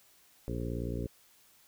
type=harmonic tone with a mistuned harmonic; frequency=58.8 Hz; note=A#1; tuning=16 cents sharp; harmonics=1 / 2 / 3 / 4 / 5 / 6 / 7 / 8 / 9; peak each=-38 / -38 / -42 / -42 / -42 / -45 / -43 / -48 / -47 dBFS; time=0.48-1.07 s; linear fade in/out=0 ms; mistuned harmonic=8; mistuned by=-32 cents; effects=white hiss -63 dBFS RMS until 1.67 s